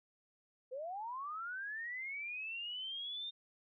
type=linear sweep; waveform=sine; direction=up; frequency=487 to 3653 Hz; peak=-40 dBFS; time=0.71-3.31 s; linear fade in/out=20 ms; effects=none